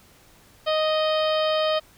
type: harmonic tone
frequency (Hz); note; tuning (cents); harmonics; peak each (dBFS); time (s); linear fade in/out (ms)
622.3; D#5; 0; 1 / 2 / 3 / 4 / 5 / 6 / 7 / 8; -21 / -28 / -36 / -37 / -30 / -35 / -39 / -39; 0.66-1.8; 20
effects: pink hiss -54 dBFS RMS until 1.97 s